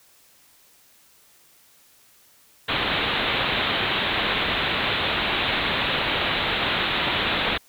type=low-pass noise; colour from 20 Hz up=white; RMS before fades=-24 dBFS; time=2.68-7.58 s; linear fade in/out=10 ms; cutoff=3900 Hz; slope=96 dB/octave; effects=white hiss -56 dBFS RMS until 7.68 s